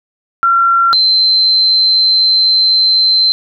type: tone pair in turn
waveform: sine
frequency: 1367 / 4096 Hz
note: F6 / C8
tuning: -37 / -38 cents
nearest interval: octave + perfect fifth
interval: 1899 cents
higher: second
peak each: -7 dBFS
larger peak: neither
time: 0.43-0.93 / 0.93-3.32 s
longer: second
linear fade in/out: 0 ms
effects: none